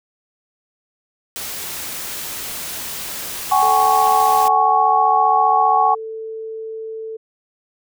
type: noise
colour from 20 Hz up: white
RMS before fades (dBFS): -28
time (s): 1.36-4.48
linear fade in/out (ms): 0
type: chord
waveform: sine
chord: F# suspended second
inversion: none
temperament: equal with one note detuned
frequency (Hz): 755.5 / 830.6 / 1108.7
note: F#5 / G#5 / C#6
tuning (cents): +36 / 0 / 0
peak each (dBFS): -16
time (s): 3.51-5.95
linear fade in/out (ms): 10
type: tone with pitch glide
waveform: sine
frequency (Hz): 440 to 443.3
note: A4 to A4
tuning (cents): 0 to +13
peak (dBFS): -26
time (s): 3.62-7.17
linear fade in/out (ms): 10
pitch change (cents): +13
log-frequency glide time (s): 5.23-5.96
effects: none